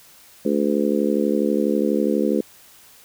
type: harmonic tone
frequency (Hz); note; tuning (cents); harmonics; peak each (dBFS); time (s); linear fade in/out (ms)
72.2; D2; -29; 3 / 4 / 5 / 6 / 7; -22 / -23 / -24 / -25 / -25; 0.45-2.41; 5
effects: white hiss -49 dBFS RMS until 3.04 s